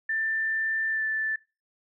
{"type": "tone with pitch glide", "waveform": "sine", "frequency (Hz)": [1779, 1758.6], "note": ["A6", "A6"], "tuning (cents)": [19, -1], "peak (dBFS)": -25, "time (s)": [0.09, 1.36], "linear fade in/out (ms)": 5, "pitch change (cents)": -20, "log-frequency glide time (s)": [0.89, 1.03], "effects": ["noise-tail reverb RT60 0.3 s tail -23 dB re dry"]}